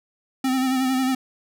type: tone with vibrato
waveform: square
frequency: 260.4 Hz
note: C4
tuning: 8 cents flat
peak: -20 dBFS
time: 0.44-1.15 s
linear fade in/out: 5 ms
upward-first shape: sine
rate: 11 Hz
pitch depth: 38 cents each way
effects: none